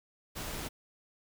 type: noise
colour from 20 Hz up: pink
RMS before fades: -39 dBFS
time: 0.35-0.69 s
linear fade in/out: 20 ms
effects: none